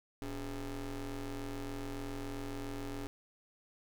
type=ring-modulated tone; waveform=30% pulse; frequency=130.4 Hz; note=C3; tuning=5 cents flat; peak=-33 dBFS; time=0.22-3.07 s; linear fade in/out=0 ms; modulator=152 Hz; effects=none